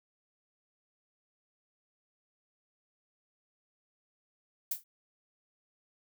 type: noise with exponential decay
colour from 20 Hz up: violet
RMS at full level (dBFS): -28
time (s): 4.71-4.84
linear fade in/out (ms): 5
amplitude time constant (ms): 27
effects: none

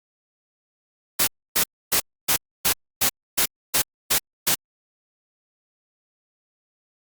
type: noise bursts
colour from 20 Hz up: white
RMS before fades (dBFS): -19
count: 10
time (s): 1.19-4.55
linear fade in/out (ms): 10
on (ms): 84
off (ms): 280
effects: Opus 48 kbps

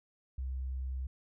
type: tone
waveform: sine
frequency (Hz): 65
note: C2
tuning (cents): -11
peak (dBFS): -34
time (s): 0.38-1.07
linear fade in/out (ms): 5
effects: none

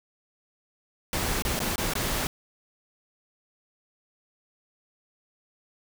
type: noise with dropouts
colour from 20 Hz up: pink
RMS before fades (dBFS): -28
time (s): 1.13-2.27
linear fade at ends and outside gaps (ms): 1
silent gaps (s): 1.422-1.45 / 1.592-1.602 / 1.758-1.78 / 1.936-1.953
effects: none

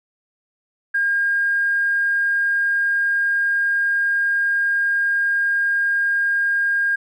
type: tone with tanh clipping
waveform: triangle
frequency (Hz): 1615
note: G#6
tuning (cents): -49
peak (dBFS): -16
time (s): 0.94-6.96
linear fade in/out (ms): 10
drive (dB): 3
effects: none

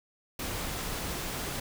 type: noise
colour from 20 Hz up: pink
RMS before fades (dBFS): -35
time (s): 0.39-1.6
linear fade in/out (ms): 5
effects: none

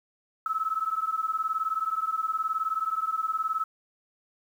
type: beating tone pair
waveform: sine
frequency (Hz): 1292 / 1311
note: E6 / E6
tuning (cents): -35 / -10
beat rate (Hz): 19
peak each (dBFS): -29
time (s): 0.46-3.64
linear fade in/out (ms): 2
effects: 9-bit

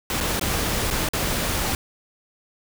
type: noise with dropouts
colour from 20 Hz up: pink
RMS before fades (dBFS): -24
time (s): 0.1-1.75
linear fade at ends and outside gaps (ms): 1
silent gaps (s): 0.204-0.209 / 0.396-0.412 / 0.903-0.909 / 1.088-1.134
effects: none

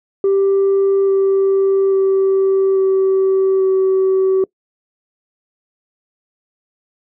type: tone with pitch steps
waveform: sine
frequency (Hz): 392 / 389.1 / 386.2 / 383.3 / 380.4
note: G4 / G4 / G4 / G4 / F#4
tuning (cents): 0 / -13 / -26 / -39 / +48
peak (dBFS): -9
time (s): 0.24-4.44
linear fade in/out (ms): 2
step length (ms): 840
effects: noise-tail reverb RT60 0.1 s tail -24 dB re dry + tanh soft clip ceiling -9 dBFS

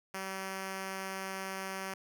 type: tone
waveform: 5% pulse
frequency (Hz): 191.6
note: G3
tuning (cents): -39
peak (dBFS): -26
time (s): 0.14-1.94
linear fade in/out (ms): 5
effects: none

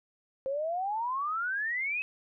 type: exponential sweep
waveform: sine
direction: up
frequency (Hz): 523.3 to 2588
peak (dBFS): -29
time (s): 0.46-2.02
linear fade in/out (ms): 0
effects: none

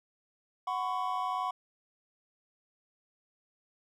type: chord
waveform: triangle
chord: F# suspended fourth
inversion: none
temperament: equal with one note detuned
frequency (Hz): 740 / 1007.4 / 1108.7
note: F#5 / B5 / C#6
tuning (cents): 0 / +34 / 0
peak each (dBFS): -33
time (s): 0.67-1.51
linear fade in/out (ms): 5
effects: none

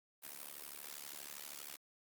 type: noise with amplitude modulation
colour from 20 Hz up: white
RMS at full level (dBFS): -45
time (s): 0.22-1.77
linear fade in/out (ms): 20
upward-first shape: sine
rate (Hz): 72.5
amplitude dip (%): 95
effects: high-pass 200 Hz 12 dB/octave + Opus 32 kbps

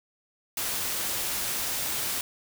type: noise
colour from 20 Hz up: white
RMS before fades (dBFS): -30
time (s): 0.57-2.21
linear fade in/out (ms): 2
effects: none

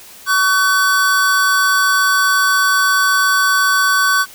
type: tone pair together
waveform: square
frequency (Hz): 1132 / 1515.2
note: C#6 / F#6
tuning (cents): +36 / +41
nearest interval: perfect fourth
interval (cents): 505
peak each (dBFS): -16 / -14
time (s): 0.26-4.26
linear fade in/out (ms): 50
effects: white hiss -39 dBFS RMS until 4.34 s

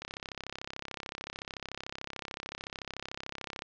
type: click train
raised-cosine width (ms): 0.2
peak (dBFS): -20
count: 122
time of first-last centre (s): 0.02-3.621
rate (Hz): 33.6
effects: low-pass 5000 Hz 12 dB/octave

